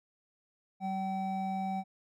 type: tone pair together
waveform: triangle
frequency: 191.5 / 766 Hz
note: G3 / G5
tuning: -40 / -40 cents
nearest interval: 2 octaves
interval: 2400 cents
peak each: -33 / -32 dBFS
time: 0.8-1.84 s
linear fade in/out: 50 ms
effects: none